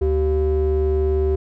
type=ring-modulated tone; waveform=triangle; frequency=155.56 Hz; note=D#3; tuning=in tune; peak=-11 dBFS; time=0.01-1.36 s; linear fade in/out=10 ms; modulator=229 Hz; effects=none